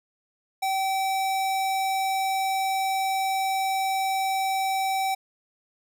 square tone, 770 Hz, G5, 31 cents flat, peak -24 dBFS, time 0.62-5.15 s, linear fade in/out 10 ms, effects none

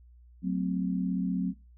sine tone cluster, 184.8 / 221.9 / 259.5 Hz, F#3 / A3 / C4, -2 / +15 / -14 cents, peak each -28 / -37 / -32 dBFS, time 0.42-1.54 s, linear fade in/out 50 ms, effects noise-tail reverb RT60 0.3 s tail -25 dB re dry + added 60 Hz sine -52 dBFS peak until 1.77 s

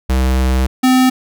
square tone pair in turn, 64.6 / 256.9 Hz, C2 / C4, -21 / -32 cents, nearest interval 2 octaves, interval 2389 cents, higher second, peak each -12 / -9 dBFS, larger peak second, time 0.09-0.67 / 0.83-1.1 s, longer first, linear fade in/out 10 ms, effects none

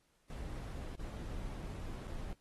brown noise with dropouts, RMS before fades -43 dBFS, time 0.3-2.33 s, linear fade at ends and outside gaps 1 ms, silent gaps 0.953-0.994 / 2.071-2.078 s, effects pink hiss -75 dBFS RMS until 2.4 s + AAC 32 kbps

